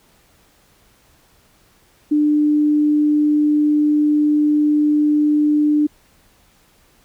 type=tone; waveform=sine; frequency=298.5 Hz; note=D4; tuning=28 cents sharp; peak=-12 dBFS; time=2.11-5.87 s; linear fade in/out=10 ms; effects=pink hiss -55 dBFS RMS until 7.04 s